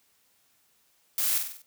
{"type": "noise with echo", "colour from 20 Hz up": "blue", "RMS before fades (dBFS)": -27, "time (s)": [1.18, 1.38], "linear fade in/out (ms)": 2, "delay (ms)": 48, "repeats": 5, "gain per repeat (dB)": -5, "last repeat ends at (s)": 1.62, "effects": ["white hiss -67 dBFS RMS until 1.66 s", "high-pass 60 Hz 12 dB/octave"]}